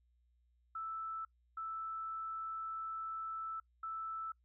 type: tone bursts at uneven times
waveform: sine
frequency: 1318.5 Hz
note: E6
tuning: in tune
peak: -39 dBFS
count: 3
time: 0.75-1.25 / 1.57-3.6 / 3.83-4.32 s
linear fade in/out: 5 ms
effects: noise-tail reverb RT60 0.1 s tail -23 dB re dry + added 60 Hz sine -70 dBFS peak until 4.44 s